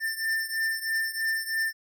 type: beating tone pair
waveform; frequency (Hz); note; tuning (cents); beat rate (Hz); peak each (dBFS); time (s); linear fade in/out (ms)
square; 1788 / 1791.1; A6 / A6; +27 / +30; 3.1; -29 / -32; 0-1.73; 50
effects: none